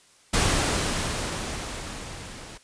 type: noise with level ramp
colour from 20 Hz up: pink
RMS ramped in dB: -21 to -42 dBFS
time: 0.33-2.58 s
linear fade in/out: 10 ms
effects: white hiss -57 dBFS RMS until 2.63 s + resampled to 22050 Hz